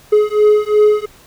triangle beating tone pair, 420.5 / 423.3 Hz, G#4 / G#4, +22 / +33 cents, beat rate 2.8 Hz, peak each -10 dBFS, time 0.12-1.06 s, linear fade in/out 10 ms, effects pink hiss -45 dBFS RMS until 1.26 s

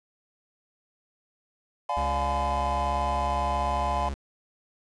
triangle chord, D diminished seventh, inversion none, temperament just, 587.3 / 704.8 / 845.8 / 1014.9 Hz, D5 / F5 / Ab5 / Cb6, 0 / +16 / +31 / +47 cents, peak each -33 / -29 / -28 / -28 dBFS, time 1.89-4.09 s, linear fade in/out 5 ms
45% pulse tone, 69.1 Hz, C#2, 5 cents flat, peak -30 dBFS, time 1.97-4.14 s, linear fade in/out 0 ms
effects resampled to 22050 Hz + 9-bit

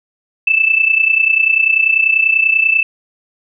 sine tone with amplitude modulation, 2637 Hz, E7, in tune, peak -6 dBFS, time 0.47-2.83 s, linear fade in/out 5 ms, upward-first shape sine, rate 30.2 Hz, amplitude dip 75%, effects none

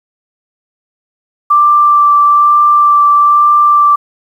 sine tone with vibrato, 1174.7 Hz, D6, in tune, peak -4 dBFS, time 1.5-3.96 s, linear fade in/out 10 ms, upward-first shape sine, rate 1.1 Hz, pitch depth 10 cents each way, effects 7-bit

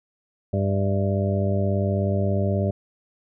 harmonic tone with a mistuned harmonic, 98.6 Hz, G2, 11 cents sharp, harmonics 1 / 2 / 3 / 4 / 5 / 6 / 7, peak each -22 / -26 / -35 / -30 / -36 / -28 / -35 dBFS, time 0.53-2.71 s, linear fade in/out 5 ms, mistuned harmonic 7, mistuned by -56 cents, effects none

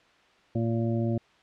harmonic tone, 115 Hz, A#2, 23 cents flat, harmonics 1 / 2 / 3 / 5 / 6, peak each -27 / -29 / -32 / -36 / -42 dBFS, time 0.55-1.18 s, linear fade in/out 5 ms, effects white hiss -60 dBFS RMS until 1.42 s + low-pass 3000 Hz 12 dB/octave

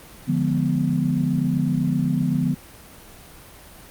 sine chord, D diminished seventh, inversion none, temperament equal, 146.83 / 174.61 / 207.7 / 246.9 Hz, D3 / F3 / Ab3 / Cb4, 0 / 0 / 0 / 0 cents, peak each -23 / -23 / -29 / -23 dBFS, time 0.27-2.55 s, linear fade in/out 20 ms, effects pink hiss -44 dBFS RMS until 3.9 s + Opus 32 kbps

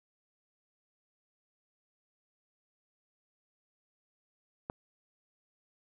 click, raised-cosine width 1 ms, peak -22 dBFS, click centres 4.699 s, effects none

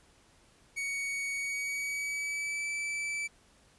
45% pulse tone with pitch glide, 2236 to 2315 Hz, C#7 to D7, +14 to -25 cents, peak -32 dBFS, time 0.76-3.28 s, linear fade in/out 20 ms, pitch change +61 cents, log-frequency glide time 1.35-2.69 s, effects pink hiss -63 dBFS RMS until 3.78 s + resampled to 24000 Hz

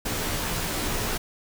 pink noise with comb filter, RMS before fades -28 dBFS, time 0.05-1.18 s, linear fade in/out 10 ms, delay 15 ms, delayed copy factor -0.85, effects none

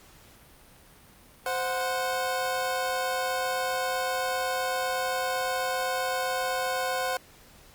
25% pulse tone pair together, 519 / 734.6 Hz, C5 / F#5, -14 / -13 cents, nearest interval tritone, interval 601 cents, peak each -26 dBFS, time 1.46-7.17 s, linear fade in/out 2 ms, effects pink hiss -54 dBFS RMS until 7.74 s + Opus 48 kbps

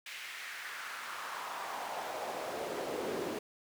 brown noise with high-pass filter sweep, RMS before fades -40 dBFS, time 0.06-3.39 s, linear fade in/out 5 ms, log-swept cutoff 2300 to 340 Hz, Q 2.2, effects none

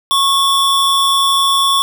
square tone pair together, 1098 / 3466 Hz, C#6 / A7, -17 / -27 cents, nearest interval octave + minor sixth, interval 1990 cents, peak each -14 dBFS, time 0.11-1.82 s, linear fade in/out 0 ms, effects none

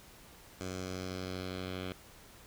10% pulse tone with low-pass filter sweep, 92.5 Hz, F#2, in tune, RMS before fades -40 dBFS, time 0.61-1.92 s, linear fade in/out 0 ms, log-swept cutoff 7100 to 3300 Hz, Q 2.3, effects pink hiss -56 dBFS RMS until 2.46 s

